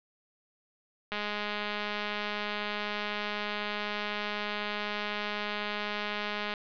click train, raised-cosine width 0.3 ms, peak -18 dBFS, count 1128, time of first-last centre 1.12-6.538 s, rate 208 Hz, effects resampled to 11025 Hz + 8-bit

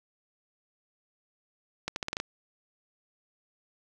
accelerating click train, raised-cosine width 0.2 ms, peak -14 dBFS, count 7, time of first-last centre 1.88-2.201 s, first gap 81 ms, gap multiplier 0.83, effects none

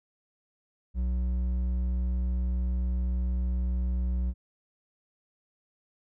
sine tone with hard clipping, 61.74 Hz, B1, in tune, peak -27 dBFS, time 0.94-4.34 s, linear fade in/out 50 ms, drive 6 dB, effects none

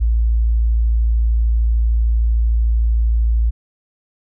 sine tone, 56.6 Hz, A1, 50 cents sharp, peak -12 dBFS, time 0-3.51 s, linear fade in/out 20 ms, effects none

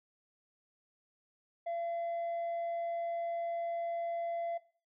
sine tone with tanh clipping, 680 Hz, F5, 46 cents flat, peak -35 dBFS, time 1.66-4.58 s, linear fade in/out 10 ms, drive 3 dB, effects noise-tail reverb RT60 0.4 s tail -18 dB re dry

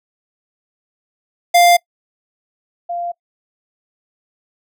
square / sine tone pair in turn, 698.5 / 694.5 Hz, F5 / F5, 0 / -10 cents, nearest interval unison, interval 10 cents, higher first, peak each -8 / -20 dBFS, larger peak first, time 1.54-1.77 / 2.89-3.12 s, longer neither, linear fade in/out 10 ms, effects noise-tail reverb RT60 0.1 s tail -24 dB re dry

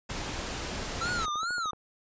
pink noise, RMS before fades -35 dBFS, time 0.09-1.26 s, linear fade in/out 10 ms
click train, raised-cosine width 1 ms, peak -30 dBFS, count 15, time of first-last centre 0.68-1.733 s, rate 13.3 Hz
square tone with vibrato, 1318.5 Hz, E6, in tune, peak -30 dBFS, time 1.01-1.71 s, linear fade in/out 5 ms, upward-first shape sine, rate 2.4 Hz, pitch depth 170 cents each way
effects resampled to 16000 Hz

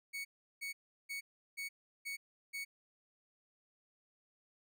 40% pulse tone bursts, 2227 Hz, C#7, 7 cents sharp, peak -39 dBFS, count 6, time 0.13-2.65 s, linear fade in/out 20 ms, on 120 ms, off 360 ms, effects none

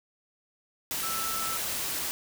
sine tone in noise, 1322 Hz, E6, 5 cents sharp, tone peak -34 dBFS, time 1.03-1.57 s, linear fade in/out 0 ms, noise white, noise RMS -32 dBFS, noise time 0.91-2.11 s, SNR -5 dB, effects none

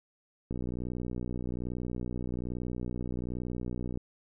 click train, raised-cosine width 3 ms, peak -23 dBFS, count 213, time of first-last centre 0.51-3.974 s, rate 61.2 Hz, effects none

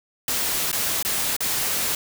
white noise with dropouts, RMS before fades -24 dBFS, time 0.28-1.95 s, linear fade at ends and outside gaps 2 ms, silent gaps 0.716-0.728 / 1.027-1.049 / 1.366-1.405 s, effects none

